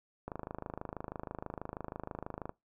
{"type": "click train", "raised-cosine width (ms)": 1, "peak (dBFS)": -25, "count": 59, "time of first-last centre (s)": [0.28, 2.494], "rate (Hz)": 26.2, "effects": ["noise-tail reverb RT60 0.2 s tail -22 dB re dry"]}